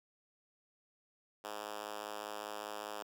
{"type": "tone with high-pass filter", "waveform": "5% pulse", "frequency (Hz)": 105, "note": "G#2", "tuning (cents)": 19, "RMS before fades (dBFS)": -44, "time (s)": [1.44, 3.03], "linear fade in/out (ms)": 5, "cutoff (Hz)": 460, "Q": 0.91, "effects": []}